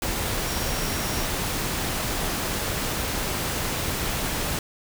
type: tone in noise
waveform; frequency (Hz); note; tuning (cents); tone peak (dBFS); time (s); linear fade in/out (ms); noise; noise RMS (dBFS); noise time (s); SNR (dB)
sine; 5600; F8; +4; -38; 0.47-1.25; 2; pink; -27; 0.02-4.59; -14
effects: none